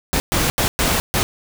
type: noise bursts at uneven times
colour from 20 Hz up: pink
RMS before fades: -18 dBFS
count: 5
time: 0.13-0.2 / 0.32-0.5 / 0.58-0.68 / 0.79-1 / 1.14-1.23 s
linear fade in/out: 0 ms
effects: none